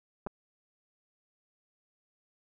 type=clicks; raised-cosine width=1 ms; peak=-23 dBFS; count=2; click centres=0.265 / 0.27 s; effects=none